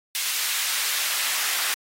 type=noise with high-pass filter sweep; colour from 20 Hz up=pink; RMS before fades=-26 dBFS; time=0.15-1.74 s; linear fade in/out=0 ms; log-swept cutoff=2400 to 1500 Hz; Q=0.77; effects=AAC 48 kbps